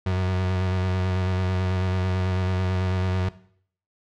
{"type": "tone with vibrato", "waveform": "35% pulse", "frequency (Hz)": 92.5, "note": "F#2", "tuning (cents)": 0, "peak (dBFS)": -20, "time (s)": [0.06, 3.29], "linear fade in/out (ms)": 5, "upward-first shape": "square", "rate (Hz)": 9.1, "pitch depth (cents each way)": 19, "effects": ["noise-tail reverb RT60 0.6 s tail -17 dB re dry", "low-pass 4000 Hz 12 dB/octave"]}